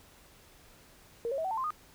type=tone with pitch steps; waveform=sine; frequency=466.2 / 548 / 644.2 / 757.3 / 890.3 / 1046.6 / 1230.3 Hz; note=A#4 / C#5 / E5 / F#5 / A5 / C6 / D#6; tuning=0 / -20 / -40 / +40 / +20 / 0 / -20 cents; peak=-30 dBFS; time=1.25-1.705 s; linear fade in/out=0 ms; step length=65 ms; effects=pink hiss -58 dBFS RMS until 1.94 s